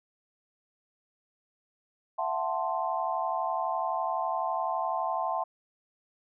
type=chord; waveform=sine; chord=F# half-diminished seventh; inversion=third; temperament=equal with one note detuned; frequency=668.1 / 740 / 880 / 1046.5 Hz; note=E5 / F#5 / A5 / C6; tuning=+23 / 0 / 0 / 0 cents; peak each=-33 dBFS; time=2.18-5.44 s; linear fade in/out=10 ms; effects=none